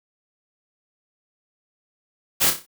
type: noise with echo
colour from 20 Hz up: white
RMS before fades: -18 dBFS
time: 2.4-2.51 s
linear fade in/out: 20 ms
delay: 31 ms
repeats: 5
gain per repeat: -7 dB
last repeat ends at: 2.665 s
effects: none